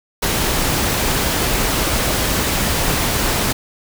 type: noise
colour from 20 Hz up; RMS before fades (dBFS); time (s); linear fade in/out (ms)
pink; -18; 0.22-3.53; 10
effects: none